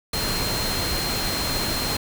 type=tone in noise; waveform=sine; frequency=4186 Hz; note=C8; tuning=in tune; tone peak=-28 dBFS; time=0.13-1.97 s; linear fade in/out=5 ms; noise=pink; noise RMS=-26 dBFS; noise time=0.13-1.97 s; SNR=-5 dB; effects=none